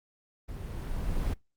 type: noise with level ramp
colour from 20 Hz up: brown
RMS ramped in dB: -39 to -28 dBFS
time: 0.48-1.34 s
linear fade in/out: 10 ms
effects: noise-tail reverb RT60 0.2 s tail -23 dB re dry + Opus 24 kbps